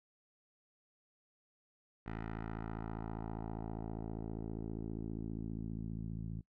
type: tone with low-pass filter sweep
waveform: 10% pulse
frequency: 55 Hz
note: A1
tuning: in tune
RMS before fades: -42 dBFS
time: 2.06-6.41 s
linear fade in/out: 5 ms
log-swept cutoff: 1900 to 160 Hz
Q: 1.5
effects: noise-tail reverb RT60 0.1 s tail -21 dB re dry